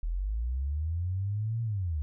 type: linear two-way sweep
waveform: sine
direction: up then down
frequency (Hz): 38.75 to 116.8 to 70.1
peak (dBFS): -28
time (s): 0.03-2.02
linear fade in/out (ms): 0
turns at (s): 1.62
effects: none